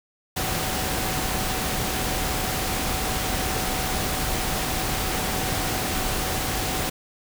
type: tone in noise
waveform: sine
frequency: 752 Hz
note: F#5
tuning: 28 cents sharp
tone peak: -34 dBFS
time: 0.36-6.9 s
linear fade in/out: 10 ms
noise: pink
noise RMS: -26 dBFS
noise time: 0.36-6.9 s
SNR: -11 dB
effects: none